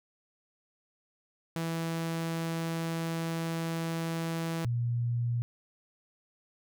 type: tone pair in turn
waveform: sawtooth / sine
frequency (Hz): 164.81 / 119.16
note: E3 / A#2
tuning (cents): 0 / +38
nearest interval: tritone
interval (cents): 562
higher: first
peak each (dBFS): -27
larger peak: neither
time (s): 1.56-4.65 / 4.65-5.42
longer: first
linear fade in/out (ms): 0
effects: none